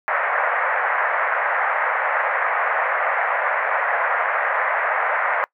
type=band-pass noise; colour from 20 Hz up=white; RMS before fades=-21 dBFS; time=0.08-5.44 s; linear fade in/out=0 ms; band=530 to 2000 Hz; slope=48 dB/octave; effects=noise-tail reverb RT60 0.1 s tail -23 dB re dry